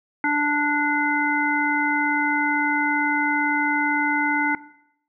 harmonic tone, 293.7 Hz, D4, in tune, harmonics 1 / 3 / 5 / 7, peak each -24 / -24 / -24 / -24 dBFS, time 0.24-4.55 s, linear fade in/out 2 ms, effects noise-tail reverb RT60 0.7 s tail -17 dB re dry

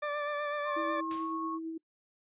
20% pulse tone with vibrato, 587.3 Hz, D5, in tune, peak -27 dBFS, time 0.02-1.01 s, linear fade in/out 10 ms, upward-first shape sine, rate 8 Hz, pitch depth 24 cents each way
sine tone with pitch glide, 1075 to 1099.5 Hz, C6 to C#6, +47 to -14 cents, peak -35 dBFS, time 0.64-1.59 s, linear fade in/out 50 ms, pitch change +39 cents, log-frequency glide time 1.16-1.22 s
sine tone with tremolo, 324.6 Hz, E4, 27 cents flat, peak -34 dBFS, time 0.76-1.78 s, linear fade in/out 10 ms, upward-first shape sine, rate 9 Hz, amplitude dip 30%
white noise with exponential decay, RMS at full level -40 dBFS, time 1.11-1.43 s, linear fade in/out 0 ms, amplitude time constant 68 ms
effects noise-tail reverb RT60 0.1 s tail -24 dB re dry + resampled to 8000 Hz

